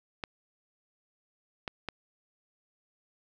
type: clicks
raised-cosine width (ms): 0.3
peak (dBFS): -18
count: 3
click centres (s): 0.238 / 1.678 / 1.887
effects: none